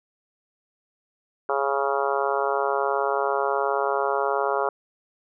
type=harmonic tone; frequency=138.59 Hz; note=C#3; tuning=in tune; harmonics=3 / 4 / 5 / 6 / 7 / 8 / 9 / 10; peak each=-27 / -28 / -29 / -30 / -30 / -31 / -32 / -32 dBFS; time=1.49-4.69 s; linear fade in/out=2 ms; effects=none